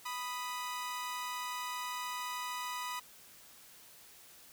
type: tone pair together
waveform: sawtooth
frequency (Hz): 989 / 1244.5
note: B5 / D#6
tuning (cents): +2 / 0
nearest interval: major third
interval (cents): 398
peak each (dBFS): -35 / -39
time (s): 0.05-3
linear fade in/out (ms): 10
effects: white hiss -57 dBFS RMS until 4.52 s